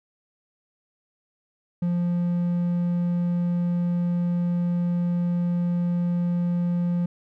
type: tone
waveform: triangle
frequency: 174.61 Hz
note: F3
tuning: in tune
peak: -19 dBFS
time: 1.82-7.06 s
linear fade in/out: 5 ms
effects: none